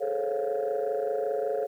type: tone cluster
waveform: sine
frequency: 417 / 442.2 / 514 / 552 / 703 Hz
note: G#4 / A4 / C5 / C#5 / F5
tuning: +7 / +9 / -31 / -7 / +11 cents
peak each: -32 / -30 / -37 / -29 / -34 dBFS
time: 0-1.67 s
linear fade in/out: 20 ms
effects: tanh soft clip ceiling -20 dBFS + 10-bit